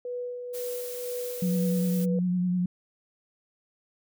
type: tone with tremolo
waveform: sine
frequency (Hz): 491.3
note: B4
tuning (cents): -9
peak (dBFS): -30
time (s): 0.05-2.19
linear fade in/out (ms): 2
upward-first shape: sine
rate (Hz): 2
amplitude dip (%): 40
type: noise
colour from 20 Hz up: blue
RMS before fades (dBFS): -40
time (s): 0.53-2.06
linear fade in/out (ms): 20
type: tone with vibrato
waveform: sine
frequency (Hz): 180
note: F#3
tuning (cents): -47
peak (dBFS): -23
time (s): 1.42-2.66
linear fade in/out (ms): 5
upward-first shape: sine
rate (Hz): 9.9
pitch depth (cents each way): 27
effects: none